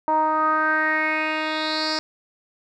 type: tone with low-pass filter sweep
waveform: 10% pulse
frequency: 311.5 Hz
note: D#4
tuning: 2 cents sharp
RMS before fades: -22 dBFS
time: 0.08-1.99 s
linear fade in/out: 0 ms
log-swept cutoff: 870 to 5200 Hz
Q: 5.3
effects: none